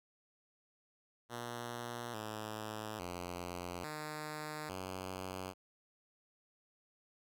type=tone with pitch steps; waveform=5% pulse; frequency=119.3 / 108.1 / 88.5 / 152.6 / 93.4 Hz; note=A#2 / A2 / F2 / D#3 / F#2; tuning=+41 / -30 / +23 / -33 / +17 cents; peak=-30 dBFS; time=1.29-5.54 s; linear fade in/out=50 ms; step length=850 ms; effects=none